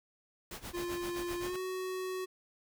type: noise with tremolo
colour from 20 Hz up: pink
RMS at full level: -42 dBFS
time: 0.51-1.56 s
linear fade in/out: 2 ms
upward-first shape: sine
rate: 7.7 Hz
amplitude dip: 85%
type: tone with pitch glide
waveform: square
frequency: 349.2 to 372.1 Hz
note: F4 to F#4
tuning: 0 to +10 cents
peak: -36 dBFS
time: 0.73-2.26 s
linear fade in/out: 20 ms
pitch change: +110 cents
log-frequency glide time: 1.4-1.59 s
effects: none